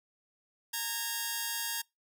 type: tone pair together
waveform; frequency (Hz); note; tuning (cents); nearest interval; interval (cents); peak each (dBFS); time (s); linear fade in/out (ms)
5% pulse; 922.8 / 1640; A#5 / G#6; -18 / -22; minor seventh; 996; -24; 0.73-1.82; 10
effects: noise-tail reverb RT60 0.2 s tail -25 dB re dry

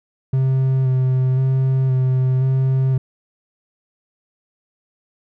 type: tone with vibrato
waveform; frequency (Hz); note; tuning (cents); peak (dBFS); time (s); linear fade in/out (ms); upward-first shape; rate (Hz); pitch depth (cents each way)
triangle; 130.81; C3; 0; -12; 0.33-2.98; 5; square; 0.96; 18
effects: none

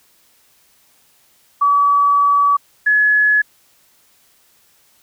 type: tone pair in turn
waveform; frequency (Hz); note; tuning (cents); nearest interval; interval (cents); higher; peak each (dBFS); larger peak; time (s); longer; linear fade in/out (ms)
sine; 1143 / 1698.8; D6 / G#6; -47 / +39; perfect fifth; 686; second; -10; neither; 1.61-2.57 / 2.86-3.42; first; 10
effects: white hiss -55 dBFS RMS until 5.02 s

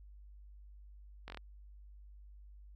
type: slowing click train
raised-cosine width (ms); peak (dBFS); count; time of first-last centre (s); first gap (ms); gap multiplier
0.3; -29; 5; 1.28-1.373; 20; 1.1
effects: added 50 Hz sine -52 dBFS peak until 2.75 s

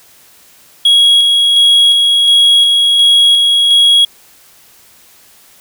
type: tone with tremolo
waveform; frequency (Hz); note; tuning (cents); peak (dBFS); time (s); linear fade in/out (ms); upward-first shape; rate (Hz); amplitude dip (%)
triangle; 3315; G#7; -4; -3; 0.85-4.05; 5; square; 1.4; 25
effects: white hiss -44 dBFS RMS until 5.6 s

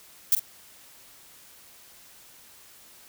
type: noise with echo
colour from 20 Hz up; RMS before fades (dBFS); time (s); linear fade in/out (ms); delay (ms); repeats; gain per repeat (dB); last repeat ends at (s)
violet; -19; 0.32-0.35; 2; 45; 1; -9; 0.395
effects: white hiss -52 dBFS RMS until 3.08 s

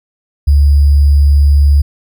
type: tone with sample-and-hold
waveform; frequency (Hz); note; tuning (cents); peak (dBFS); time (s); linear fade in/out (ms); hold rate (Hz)
sine; 71.5; D2; -46; -4; 0.47-1.82; 10; 4900
effects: none

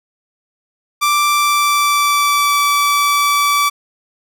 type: tone with pitch glide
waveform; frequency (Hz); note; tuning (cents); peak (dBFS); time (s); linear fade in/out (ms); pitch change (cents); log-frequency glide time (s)
sawtooth; 1174.7 to 1154.5; D6 to D6; 0 to -30; -8; 1.01-3.7; 20; -30; 1.27-2.59
effects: none

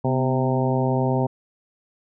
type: harmonic tone with a mistuned harmonic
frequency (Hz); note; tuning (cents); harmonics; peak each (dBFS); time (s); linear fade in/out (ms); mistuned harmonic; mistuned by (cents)
130.81; C3; 0; 1 / 2 / 3 / 4 / 5 / 6 / 7; -22 / -25 / -27 / -28 / -29 / -30 / -30; 0.04-1.27; 10; 2; -57
effects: none

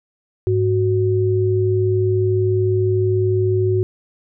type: tone pair together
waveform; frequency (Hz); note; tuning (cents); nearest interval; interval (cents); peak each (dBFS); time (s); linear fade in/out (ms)
sine; 103.83 / 370; G#2 / F#4; 0 / 0; octave + minor seventh; 2200; -17; 0.47-3.83; 0
effects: none

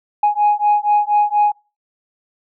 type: beating tone pair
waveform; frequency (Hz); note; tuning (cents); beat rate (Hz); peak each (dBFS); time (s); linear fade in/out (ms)
sine; 830 / 834.2; G#5 / G#5; -1 / +7; 4.2; -14; 0.23-1.52; 5
effects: noise-tail reverb RT60 0.3 s tail -24 dB re dry + tanh soft clip ceiling -7 dBFS

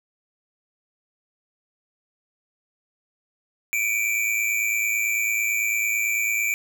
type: tone pair together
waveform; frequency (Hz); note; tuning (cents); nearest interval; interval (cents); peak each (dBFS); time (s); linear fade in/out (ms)
square; 2303 / 2412; D7 / D7; -34 / +46; minor second; 80; -24 / -26; 3.73-6.54; 0
effects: none

